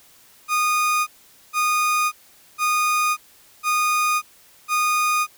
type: tone bursts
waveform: 30% pulse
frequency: 1231 Hz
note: D#6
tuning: 19 cents flat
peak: -15 dBFS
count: 5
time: 0.48-5.27 s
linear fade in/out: 50 ms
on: 590 ms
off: 460 ms
effects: white hiss -52 dBFS RMS until 5.37 s